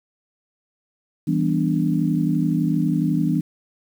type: chord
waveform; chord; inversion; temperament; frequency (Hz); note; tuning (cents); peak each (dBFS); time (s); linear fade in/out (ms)
sine; E minor seventh; none; equal with one note detuned; 164.05 / 196 / 246.9 / 293.7; E3 / G3 / B3 / D4; -8 / 0 / 0 / 0; -21 / -25 / -24 / -23; 1.27-3.41; 10
effects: 8-bit